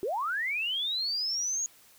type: linear sweep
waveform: sine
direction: up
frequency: 349.2 to 6720 Hz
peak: -28 dBFS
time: 0.03-1.66 s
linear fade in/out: 0 ms
effects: white hiss -58 dBFS RMS until 1.98 s